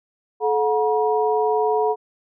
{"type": "tone cluster", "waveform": "sine", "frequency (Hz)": [432.1, 727, 957], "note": ["A4", "F#5", "A#5"], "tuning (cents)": [-31, -31, 45], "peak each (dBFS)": [-19, -23, -23], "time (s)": [0.4, 1.96], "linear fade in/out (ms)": 50, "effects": []}